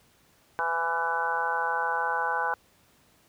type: harmonic tone with a mistuned harmonic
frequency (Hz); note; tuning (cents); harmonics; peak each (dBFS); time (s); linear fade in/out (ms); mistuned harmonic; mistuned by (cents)
166.6; E3; +19; 3 / 4 / 5 / 6 / 7 / 8 / 9; -36 / -39 / -30 / -31 / -36 / -38 / -30; 0.59-2.54; 0; 8; +30
effects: pink hiss -62 dBFS RMS until 3.28 s + high-pass 60 Hz 12 dB/octave